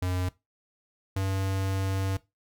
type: tone pair in turn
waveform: square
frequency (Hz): 91.1 / 96.3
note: F#2 / G2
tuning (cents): -26 / -30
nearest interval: minor second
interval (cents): 96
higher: second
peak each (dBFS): -27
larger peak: neither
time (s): 0.02-0.29 / 1.16-2.17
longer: second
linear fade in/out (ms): 5
effects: noise-tail reverb RT60 0.2 s tail -18 dB re dry